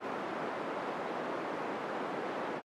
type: band-pass noise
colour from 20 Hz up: pink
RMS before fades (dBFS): -37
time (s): 0-2.62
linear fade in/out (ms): 50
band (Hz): 300 to 1300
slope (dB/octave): 12
effects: high-pass 150 Hz 12 dB/octave + MP3 64 kbps